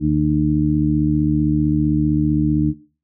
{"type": "harmonic tone", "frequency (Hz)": 75.5, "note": "D2", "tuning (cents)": 48, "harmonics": [1, 2, 3, 4], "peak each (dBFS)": [-24, -19, -22, -17], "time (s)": [0, 2.74], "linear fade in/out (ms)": 50, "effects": ["noise-tail reverb RT60 0.4 s tail -19 dB re dry"]}